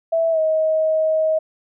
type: tone with pitch glide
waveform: sine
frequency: 658 to 631.6 Hz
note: E5 to D#5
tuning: -3 to +26 cents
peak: -15 dBFS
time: 0.12-1.39 s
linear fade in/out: 10 ms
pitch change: -71 cents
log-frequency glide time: 0.31-0.39 s
effects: none